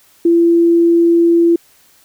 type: tone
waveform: sine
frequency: 338.5 Hz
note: E4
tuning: 46 cents sharp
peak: -7 dBFS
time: 0.25-1.56 s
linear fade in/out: 5 ms
effects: white hiss -50 dBFS RMS until 2.04 s